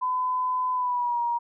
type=tone with pitch glide; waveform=sine; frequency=1010 to 947.8 Hz; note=B5 to A#5; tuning=+39 to +28 cents; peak=-23 dBFS; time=0.01-1.39 s; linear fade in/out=20 ms; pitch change=-111 cents; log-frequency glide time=0.73-1.21 s; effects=none